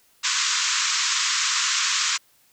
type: band-pass noise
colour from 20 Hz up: white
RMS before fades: -23 dBFS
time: 0.23-2.18 s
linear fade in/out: 20 ms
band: 1000 to 7500 Hz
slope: 96 dB/octave
effects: white hiss -60 dBFS RMS until 2.52 s